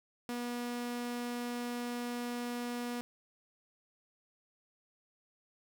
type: tone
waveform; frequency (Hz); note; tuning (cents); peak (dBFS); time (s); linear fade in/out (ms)
sawtooth; 241.7; B3; -37; -32; 0.29-3.01; 0
effects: 10-bit